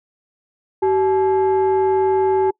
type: tone pair together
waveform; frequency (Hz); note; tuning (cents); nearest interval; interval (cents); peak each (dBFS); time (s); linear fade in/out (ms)
sine; 382.5 / 858.7; G4 / A5; -42 / -42; octave + major second; 1400; -13 / -18; 0.82-2.51; 10
effects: noise-tail reverb RT60 0.1 s tail -25 dB re dry + tanh soft clip ceiling -10 dBFS